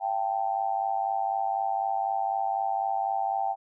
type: tone with amplitude modulation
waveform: sine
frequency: 782 Hz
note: G5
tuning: 4 cents flat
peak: -21 dBFS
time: 0-3.56 s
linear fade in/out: 50 ms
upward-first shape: sine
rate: 104 Hz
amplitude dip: 90%
effects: none